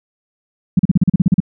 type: tone bursts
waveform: sine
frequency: 181.7 Hz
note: F#3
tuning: 31 cents flat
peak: -6 dBFS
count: 11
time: 0.77-1.403 s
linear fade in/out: 5 ms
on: 23 ms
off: 38 ms
effects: none